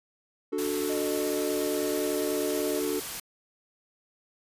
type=chord; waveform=triangle; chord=D major; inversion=none; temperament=equal; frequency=293.7 / 370 / 440 Hz; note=D4 / F#4 / A4; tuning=0 / 0 / 0 cents; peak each=-30 / -30 / -29 dBFS; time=0.52-3 s; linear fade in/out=10 ms
type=noise; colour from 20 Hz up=white; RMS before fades=-36 dBFS; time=0.58-3.2 s; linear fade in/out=5 ms
type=tone with vibrato; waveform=triangle; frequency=612 Hz; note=D#5; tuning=29 cents flat; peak=-32 dBFS; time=0.89-2.8 s; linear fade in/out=10 ms; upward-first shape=triangle; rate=8.5 Hz; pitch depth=22 cents each way
effects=resampled to 32000 Hz